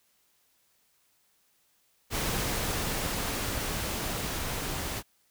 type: noise with level ramp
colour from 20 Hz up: pink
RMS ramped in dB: -30 to -34 dBFS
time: 2.1-5.03 s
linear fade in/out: 50 ms
effects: white hiss -69 dBFS RMS until 5.3 s